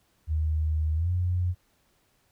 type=tone with pitch glide; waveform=sine; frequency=77.9 to 89.48 Hz; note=D#2 to F2; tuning=+3 to +43 cents; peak=-23 dBFS; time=0.27-1.55 s; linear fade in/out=50 ms; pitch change=+240 cents; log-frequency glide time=0.95-1.1 s; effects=pink hiss -68 dBFS RMS until 2.31 s